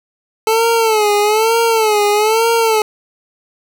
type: tone with vibrato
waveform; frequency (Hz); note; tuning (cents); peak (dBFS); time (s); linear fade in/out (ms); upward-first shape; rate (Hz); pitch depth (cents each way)
25% pulse; 436.4; A4; -14; -7; 0.47-2.82; 2; sine; 1.1; 100
effects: none